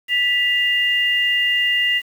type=tone pair together; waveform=sine; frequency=1968 / 2811 Hz; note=B6 / F7; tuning=-7 / +11 cents; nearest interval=tritone; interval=618 cents; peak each=-18 dBFS; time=0.08-2.02 s; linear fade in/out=50 ms; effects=7-bit